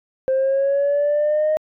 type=linear sweep; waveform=sine; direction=up; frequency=523.3 to 622.3 Hz; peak=-14 dBFS; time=0.28-1.57 s; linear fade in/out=0 ms; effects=tanh soft clip ceiling -13 dBFS